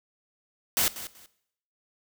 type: noise with echo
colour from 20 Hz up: white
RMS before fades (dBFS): -24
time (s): 0.77-0.88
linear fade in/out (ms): 0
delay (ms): 190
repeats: 2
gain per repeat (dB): -14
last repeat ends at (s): 1.26
effects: noise-tail reverb RT60 0.7 s tail -17 dB re dry